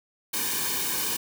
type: noise with comb filter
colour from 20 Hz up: white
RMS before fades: -28 dBFS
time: 0.33-1.17 s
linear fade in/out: 10 ms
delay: 1.5 ms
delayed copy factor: -0.8
effects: none

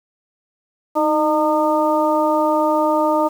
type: harmonic tone with a mistuned harmonic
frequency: 304.5 Hz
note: D#4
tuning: 37 cents flat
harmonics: 1 / 2 / 3 / 4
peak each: -20 / -18 / -19 / -23 dBFS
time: 0.95-3.29 s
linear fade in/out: 20 ms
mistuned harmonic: 1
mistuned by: +47 cents
effects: 7-bit

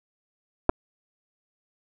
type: clicks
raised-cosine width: 1 ms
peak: -5 dBFS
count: 2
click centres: 0.693 / 0.696 s
effects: none

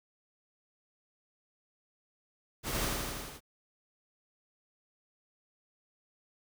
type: noise with echo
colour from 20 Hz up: pink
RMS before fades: -35 dBFS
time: 2.63-2.92 s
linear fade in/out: 50 ms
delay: 81 ms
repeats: 6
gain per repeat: -2 dB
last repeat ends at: 3.406 s
effects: none

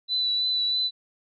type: tone with vibrato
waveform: sine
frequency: 3976 Hz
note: B7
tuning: 11 cents sharp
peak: -22 dBFS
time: 0.08-0.91 s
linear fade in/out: 50 ms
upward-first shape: triangle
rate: 3.1 Hz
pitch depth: 22 cents each way
effects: none

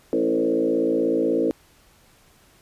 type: tone with frequency modulation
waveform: sine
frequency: 392 Hz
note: G4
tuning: in tune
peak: -18 dBFS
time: 0.13-1.51 s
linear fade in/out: 0 ms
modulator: 56.4 Hz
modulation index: 2.4
effects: pink hiss -56 dBFS RMS until 2.61 s + resampled to 32000 Hz

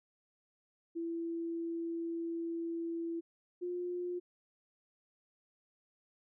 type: tone pair in turn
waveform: sine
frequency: 334.2 / 354.9 Hz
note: E4 / F4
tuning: +24 / +28 cents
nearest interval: minor second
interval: 104 cents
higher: second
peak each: -35 / -35 dBFS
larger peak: neither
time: 0.95-3.21 / 3.61-4.2 s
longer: first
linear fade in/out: 20 ms
effects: none

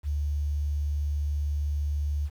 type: tone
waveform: sine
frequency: 73.1 Hz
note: D2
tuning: 7 cents flat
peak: -25 dBFS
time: 0.03-2.3 s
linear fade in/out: 50 ms
effects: 9-bit

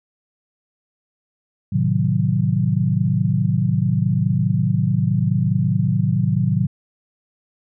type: chord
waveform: sine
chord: A diminished seventh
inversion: none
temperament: equal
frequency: 110 / 130.81 / 155.56 / 185 Hz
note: A2 / C3 / Eb3 / Gb3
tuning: 0 / 0 / 0 / 0 cents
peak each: -21 dBFS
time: 1.72-6.67 s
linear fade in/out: 10 ms
effects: none

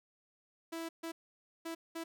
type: tone bursts at uneven times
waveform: sawtooth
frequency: 329.6 Hz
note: E4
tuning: in tune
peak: -35 dBFS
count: 4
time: 0.72-0.89 / 1.03-1.12 / 1.65-1.75 / 1.95-2.04 s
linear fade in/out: 10 ms
effects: none

